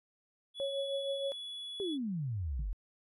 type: tone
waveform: triangle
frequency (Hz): 3398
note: G#7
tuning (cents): +39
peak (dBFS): -39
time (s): 0.54-1.98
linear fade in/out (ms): 50
type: tone with tremolo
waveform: sine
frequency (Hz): 551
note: C#5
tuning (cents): -11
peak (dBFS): -31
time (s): 0.6-1.32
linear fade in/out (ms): 0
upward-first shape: triangle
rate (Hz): 6.4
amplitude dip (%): 55
type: exponential sweep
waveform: sine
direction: down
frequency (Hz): 413.9 to 42.27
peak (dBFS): -33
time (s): 1.8-2.73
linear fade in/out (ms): 0
type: tone with exponential decay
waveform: sine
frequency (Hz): 146.3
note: D3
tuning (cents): -6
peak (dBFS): -37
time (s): 2.59-2.71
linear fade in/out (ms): 5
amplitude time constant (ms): 24
effects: resampled to 32000 Hz